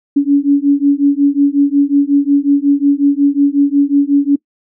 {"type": "beating tone pair", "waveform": "sine", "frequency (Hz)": [280.6, 286.1], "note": ["C#4", "D4"], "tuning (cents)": [21, -45], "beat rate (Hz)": 5.5, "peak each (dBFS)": -11, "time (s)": [0.16, 4.36], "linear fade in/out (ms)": 10, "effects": ["noise-tail reverb RT60 0.1 s tail -23 dB re dry"]}